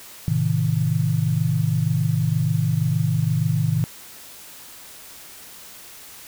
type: chord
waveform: sine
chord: A diminished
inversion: none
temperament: just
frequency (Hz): 110 / 132 / 158.4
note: A2 / C3 / Eb3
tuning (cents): 0 / +16 / +31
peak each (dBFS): -23 / -23 / -21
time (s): 0.28-3.84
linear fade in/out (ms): 0
effects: white hiss -42 dBFS RMS until 6.27 s